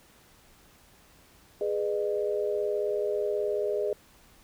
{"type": "chord", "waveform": "sine", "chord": "G# minor", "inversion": "none", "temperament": "equal with one note detuned", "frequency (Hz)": [415.3, 493.9, 608.7], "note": ["G#4", "B4", "D#5"], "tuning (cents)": [0, 0, -38], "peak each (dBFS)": [-28, -34, -31], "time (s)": [1.61, 3.93], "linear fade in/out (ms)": 2, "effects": ["pink hiss -58 dBFS RMS until 4.43 s"]}